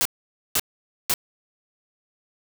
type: noise bursts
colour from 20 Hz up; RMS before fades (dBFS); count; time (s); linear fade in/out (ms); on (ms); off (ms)
white; -21; 3; 0.01-1.139; 0; 43; 500
effects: none

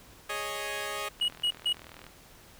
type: chord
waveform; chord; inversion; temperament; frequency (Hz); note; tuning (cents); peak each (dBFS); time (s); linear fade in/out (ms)
10% pulse; Ab suspended fourth; none; equal; 415.3 / 554.4 / 622.3; Ab4 / Db5 / Eb5; 0 / 0 / 0; -29; 0.29-1.09; 10
type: click train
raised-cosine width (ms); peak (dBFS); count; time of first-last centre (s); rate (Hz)
0.3; -30; 36; 1.2-2.066; 40.4
type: tone bursts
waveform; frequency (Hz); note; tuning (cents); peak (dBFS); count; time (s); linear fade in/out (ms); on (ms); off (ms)
triangle; 2904; F#7; -33; -23; 3; 1.21-1.729; 5; 73; 150
effects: pink hiss -54 dBFS RMS until 2.59 s

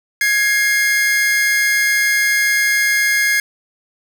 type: tone pair together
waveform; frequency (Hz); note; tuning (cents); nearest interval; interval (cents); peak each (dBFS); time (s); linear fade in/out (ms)
45% pulse; 1661.2 / 2125; G#6 / C7; 0 / +26; major third; 426; -16; 0.21-3.4; 2
effects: none

